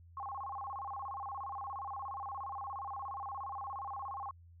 sine tone with vibrato, 932.3 Hz, A#5, in tune, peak -39 dBFS, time 0.17-4.31 s, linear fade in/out 2 ms, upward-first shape square, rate 17 Hz, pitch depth 260 cents each way, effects added 85 Hz sine -55 dBFS peak until 4.6 s

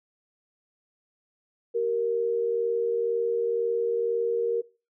sine tone pair together, 384.2 / 466.2 Hz, G4 / A#4, -35 / 0 cents, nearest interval minor third, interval 335 cents, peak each -31 / -23 dBFS, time 1.74-4.62 s, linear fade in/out 20 ms, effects noise-tail reverb RT60 0.3 s tail -19 dB re dry

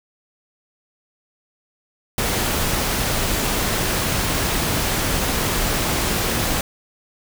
pink noise, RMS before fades -21 dBFS, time 2.18-6.61 s, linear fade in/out 2 ms, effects none

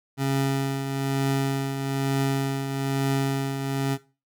25% pulse tone with tremolo, 136.5 Hz, C#3, 26 cents flat, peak -17 dBFS, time 0.17-3.98 s, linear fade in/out 50 ms, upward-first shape triangle, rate 1.1 Hz, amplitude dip 55%, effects noise-tail reverb RT60 0.3 s tail -17 dB re dry

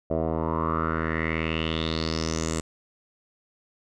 10% pulse tone with low-pass filter sweep, 80.5 Hz, E2, 41 cents flat, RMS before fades -27 dBFS, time 0.1-2.61 s, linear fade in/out 10 ms, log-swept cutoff 630 to 8000 Hz, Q 5.5, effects none

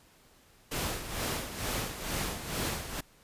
pink noise with tremolo, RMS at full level -32 dBFS, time 0.71-3.01 s, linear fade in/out 10 ms, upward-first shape sine, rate 2.2 Hz, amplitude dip 65%, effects pink hiss -61 dBFS RMS until 3.23 s + resampled to 32000 Hz

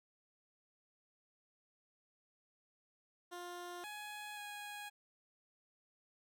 15% pulse tone with pitch steps, 352.6 / 838 / 827 Hz, F4 / G#5 / G#5, +17 / +15 / -8 cents, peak -39 dBFS, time 3.31-4.9 s, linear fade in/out 20 ms, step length 530 ms, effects none

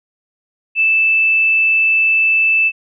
sine tone, 2637 Hz, E7, in tune, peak -10 dBFS, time 0.75-2.72 s, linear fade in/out 50 ms, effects none

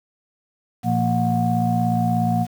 sine tone cluster, 116.2 / 173 / 229.9 / 726 Hz, A#2 / F3 / A#3 / F#5, -5 / -16 / -24 / -33 cents, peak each -22 dBFS, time 0.83-2.47 s, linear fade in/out 50 ms, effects tanh soft clip ceiling -8 dBFS + 7-bit

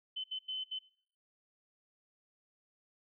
sine tone bursts at uneven times, 3046 Hz, F#7, 50 cents sharp, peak -36 dBFS, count 4, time 0.16-0.24 / 0.31-0.39 / 0.48-0.64 / 0.71-0.79 s, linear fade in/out 10 ms, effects noise-tail reverb RT60 0.5 s tail -19 dB re dry

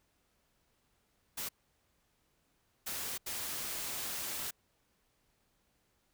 white noise bursts at uneven times, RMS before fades -39 dBFS, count 3, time 1.37-1.49 / 2.86-3.18 / 3.26-4.51 s, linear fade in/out 10 ms, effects pink hiss -75 dBFS RMS until 6.13 s

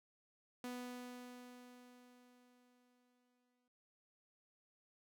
sawtooth tone with exponential decay, 247.3 Hz, B3, 3 cents sharp, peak -39 dBFS, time 0.64-3.68 s, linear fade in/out 2 ms, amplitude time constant 660 ms, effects none

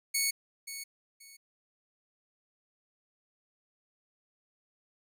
10% pulse tone with echo, 2217 Hz, C#7, in tune, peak -18 dBFS, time 0.14-0.31 s, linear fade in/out 10 ms, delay 530 ms, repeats 2, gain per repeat -12 dB, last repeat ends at 1.37 s, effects none

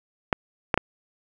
clicks, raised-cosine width 0.5 ms, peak -4 dBFS, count 3, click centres 0.328 / 0.742 / 0.776 s, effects none

